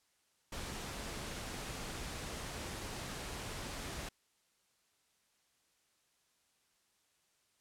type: noise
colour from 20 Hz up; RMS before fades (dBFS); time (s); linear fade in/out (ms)
pink; -43; 0.52-4.09; 5
effects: white hiss -75 dBFS RMS until 7.6 s + low-pass 10000 Hz 12 dB/octave